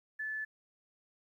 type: tone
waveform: sine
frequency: 1738 Hz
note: A6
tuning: 22 cents flat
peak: -35 dBFS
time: 0.19-0.45 s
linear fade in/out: 10 ms
effects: 12-bit